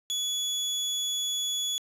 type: tone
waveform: 30% pulse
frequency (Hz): 3400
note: G#7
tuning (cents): +40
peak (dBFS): -25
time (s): 0.1-1.78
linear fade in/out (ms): 0
effects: resampled to 32000 Hz + 9-bit